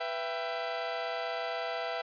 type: chord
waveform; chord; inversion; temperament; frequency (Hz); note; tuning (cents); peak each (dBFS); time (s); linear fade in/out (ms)
sawtooth; E minor; second; equal with one note detuned; 493.9 / 668.1 / 784; B4 / E5 / G5; 0 / +23 / 0; -35 / -31 / -35; 0-2.02; 10
effects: resampled to 11025 Hz